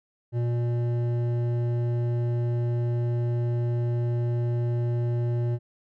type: tone with hard clipping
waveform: sine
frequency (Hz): 119.6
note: A#2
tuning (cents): +45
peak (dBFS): -25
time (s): 0.32-5.59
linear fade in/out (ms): 50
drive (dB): 10
effects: none